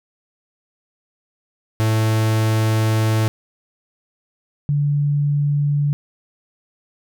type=tone pair in turn; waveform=45% pulse / sine; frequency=110 / 144.89 Hz; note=A2 / D3; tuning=0 / -23 cents; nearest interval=perfect fourth; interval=477 cents; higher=second; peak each=-15 dBFS; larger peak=neither; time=1.8-3.28 / 4.69-5.93 s; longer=first; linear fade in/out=0 ms; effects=none